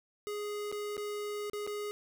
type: tone with dropouts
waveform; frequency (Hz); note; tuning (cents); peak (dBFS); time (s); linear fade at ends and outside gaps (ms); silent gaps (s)
square; 415.3; G#4; 0; -36; 0.27-1.91; 0; 0.716-0.725 / 0.968-0.978 / 1.498-1.533 / 1.666-1.674
effects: 12-bit